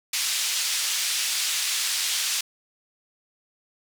pink band-pass noise, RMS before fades -26 dBFS, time 0.13-2.41 s, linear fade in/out 5 ms, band 3200 to 9100 Hz, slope 12 dB/octave, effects none

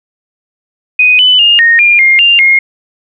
sine tone with pitch steps, 2494 / 3003 / 2831 / 1854 / 2405 / 2123 / 2793 / 2141 Hz, D#7 / F#7 / F7 / A#6 / D7 / C7 / F7 / C7, +3 / +25 / +23 / -10 / +41 / +25 / -1 / +39 cents, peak -3 dBFS, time 0.99-2.59 s, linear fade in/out 5 ms, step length 200 ms, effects none

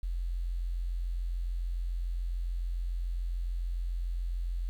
sine tone with quantisation, 43.5 Hz, F1, 6 cents flat, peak -30 dBFS, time 0.03-4.69 s, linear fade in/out 0 ms, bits 10, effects none

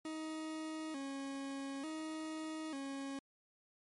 40% pulse tone with vibrato, 293.7 Hz, D4, in tune, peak -40 dBFS, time 0.05-3.19 s, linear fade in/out 2 ms, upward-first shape square, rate 0.56 Hz, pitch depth 120 cents each way, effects MP3 48 kbps

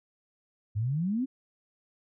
sine exponential sweep, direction up, 98.9 to 275.5 Hz, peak -26 dBFS, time 0.75-1.26 s, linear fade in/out 20 ms, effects none

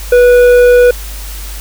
sine tone with tanh clipping, 489.8 Hz, B4, 14 cents flat, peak -4 dBFS, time 0.12-0.91 s, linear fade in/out 5 ms, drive 9 dB, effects added 50 Hz sine -22 dBFS peak until 1.6 s + white hiss -29 dBFS RMS until 1.6 s

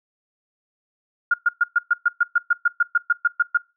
sine tone bursts, 1418 Hz, F6, 26 cents sharp, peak -13 dBFS, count 16, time 1.31-3.574 s, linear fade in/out 5 ms, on 29 ms, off 120 ms, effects noise-tail reverb RT60 0.3 s tail -26 dB re dry

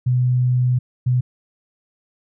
sine tone pair in turn, 125.3 / 125.3 Hz, B2 / B2, +25 / +25 cents, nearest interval unison, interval 0 cents, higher neither, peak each -14 dBFS, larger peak neither, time 0.06-0.79 / 1.06-1.21 s, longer first, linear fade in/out 10 ms, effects none

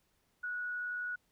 sine tone with amplitude modulation, 1464 Hz, F#6, 19 cents flat, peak -34 dBFS, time 0.43-1.16 s, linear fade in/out 10 ms, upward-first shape sine, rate 98.5 Hz, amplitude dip 25%, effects pink hiss -75 dBFS RMS until 1.31 s

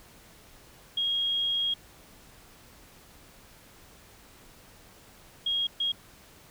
sine tone bursts at uneven times, 3272 Hz, G#7, 26 cents flat, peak -25 dBFS, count 3, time 0.97-1.74 / 5.46-5.67 / 5.8-5.92 s, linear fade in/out 5 ms, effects pink hiss -54 dBFS RMS until 6.5 s

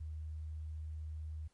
sine tone, 77.78 Hz, D#2, in tune, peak -40 dBFS, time 0-1.48 s, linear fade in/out 10 ms, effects pink hiss -75 dBFS RMS until 1.53 s + MP3 48 kbps

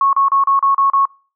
sine tone bursts, 1100 Hz, C#6, 14 cents flat, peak -10 dBFS, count 7, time 0.01-1.054 s, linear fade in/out 2 ms, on 120 ms, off 34 ms, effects noise-tail reverb RT60 0.4 s tail -26 dB re dry

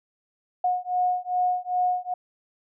sine beating tone pair, 724 / 726.5 Hz, F#5 / F#5, -38 / -32 cents, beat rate 2.5 Hz, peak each -25 dBFS, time 0.64-2.14 s, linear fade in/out 5 ms, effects none

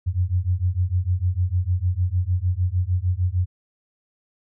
sine beating tone pair, 87.31 / 93.91 Hz, F2 / F#2, 0 / +26 cents, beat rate 6.6 Hz, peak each -22 / -22 dBFS, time 0.06-3.46 s, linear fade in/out 20 ms, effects none

